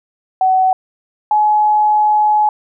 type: tone pair in turn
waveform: sine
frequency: 752 / 846.8 Hz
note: F#5 / G#5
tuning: +28 / +33 cents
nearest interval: major second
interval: 205 cents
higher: second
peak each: -9 dBFS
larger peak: neither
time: 0.41-0.73 / 1.31-2.49 s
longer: second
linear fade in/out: 2 ms
effects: none